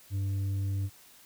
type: tone with tanh clipping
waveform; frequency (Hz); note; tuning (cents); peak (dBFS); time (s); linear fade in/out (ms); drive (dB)
triangle; 98; G2; 0; -29; 0.1-0.9; 50; 9
effects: white hiss -56 dBFS RMS until 1.25 s